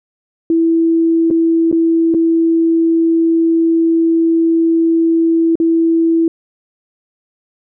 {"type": "tone with dropouts", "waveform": "sine", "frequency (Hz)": 329.6, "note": "E4", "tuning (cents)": 0, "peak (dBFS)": -9, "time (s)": [0.5, 6.28], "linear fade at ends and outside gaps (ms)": 2, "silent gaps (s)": [[1.303, 1.309], [1.715, 1.726], [2.141, 2.146], [5.555, 5.6]], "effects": []}